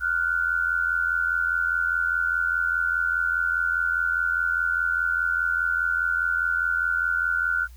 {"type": "tone pair together", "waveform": "sine", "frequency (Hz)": [1407, 1491.9], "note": ["F6", "F#6"], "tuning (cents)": [12, 14], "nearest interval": "minor second", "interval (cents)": 102, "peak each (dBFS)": [-24, -24], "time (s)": [0, 7.68], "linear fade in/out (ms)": 50, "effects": ["added 60 Hz sine -42 dBFS peak until 7.76 s", "white hiss -58 dBFS RMS until 7.76 s"]}